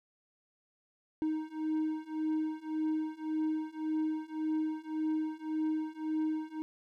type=beating tone pair; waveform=triangle; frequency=311.4 / 313.2 Hz; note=D#4 / D#4; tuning=+2 / +11 cents; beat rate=1.8 Hz; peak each=-33 / -32 dBFS; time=1.22-6.62 s; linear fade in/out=0 ms; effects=none